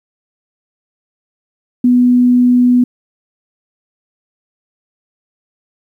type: tone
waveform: sine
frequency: 246.9 Hz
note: B3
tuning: in tune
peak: -6 dBFS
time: 1.84-2.84 s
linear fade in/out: 5 ms
effects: 8-bit